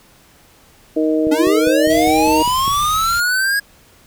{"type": "harmonic tone", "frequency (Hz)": 156.4, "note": "D#3", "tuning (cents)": 9, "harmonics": [2, 3, 4], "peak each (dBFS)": [-15, -19, -21], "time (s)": [0.96, 2.43], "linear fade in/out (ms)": 10}
{"type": "click train", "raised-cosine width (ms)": 3, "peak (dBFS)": -15, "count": 8, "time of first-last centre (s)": [1.27, 2.678], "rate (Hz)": 4.97}
{"type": "linear sweep", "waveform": "square", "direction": "up", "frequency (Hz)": [277.2, 1661.2], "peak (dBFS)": -15, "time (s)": [1.31, 3.6], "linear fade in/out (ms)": 10}
{"type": "band-stop noise", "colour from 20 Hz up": "pink", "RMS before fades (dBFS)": -30, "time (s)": [1.9, 3.2], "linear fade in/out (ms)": 0, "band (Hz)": [160, 2200], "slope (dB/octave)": 24}
{"effects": ["pink hiss -49 dBFS RMS until 4.06 s"]}